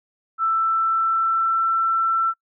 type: tone with pitch glide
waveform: sine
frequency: 1327 to 1340.1 Hz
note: E6 to E6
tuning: +11 to +28 cents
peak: -17 dBFS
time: 0.38-2.34 s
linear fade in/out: 50 ms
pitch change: +17 cents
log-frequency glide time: 0.49-1.64 s
effects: noise-tail reverb RT60 0.1 s tail -21 dB re dry